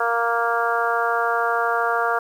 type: harmonic tone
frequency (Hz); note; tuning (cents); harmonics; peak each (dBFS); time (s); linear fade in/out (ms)
233.1; A#3; 0; 2 / 3 / 4 / 5 / 6 / 7; -26 / -24 / -27 / -25 / -24 / -30; 0-2.19; 5
effects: 8-bit